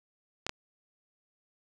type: clicks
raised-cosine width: 0.2 ms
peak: -15 dBFS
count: 2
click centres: 0.466 / 0.494 s
effects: none